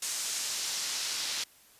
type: noise with band-pass filter sweep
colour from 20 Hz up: pink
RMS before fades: -34 dBFS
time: 0.02-1.44 s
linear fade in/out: 5 ms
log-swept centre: 7100 to 4700 Hz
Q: 1.3
effects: white hiss -59 dBFS RMS until 1.79 s + resampled to 32000 Hz